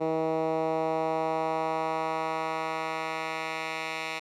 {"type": "tone with band-pass filter sweep", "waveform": "10% pulse", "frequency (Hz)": 160, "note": "D#3", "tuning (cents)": 49, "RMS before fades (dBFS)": -30, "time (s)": [0, 4.2], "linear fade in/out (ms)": 20, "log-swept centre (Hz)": [470, 2500], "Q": 1.2, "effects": []}